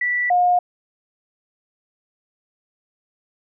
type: tone pair in turn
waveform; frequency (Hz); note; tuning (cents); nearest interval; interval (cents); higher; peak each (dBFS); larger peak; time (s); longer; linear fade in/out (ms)
sine; 1962 / 715.2; B6 / F5; -12 / +41; octave + perfect fourth; 1747; first; -18 / -13; second; 0.01-0.3 / 0.3-0.59; neither; 5
effects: none